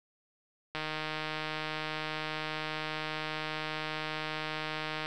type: click train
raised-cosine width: 0.3 ms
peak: -19 dBFS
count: 669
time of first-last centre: 0.75-5.06 s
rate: 155 Hz
effects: none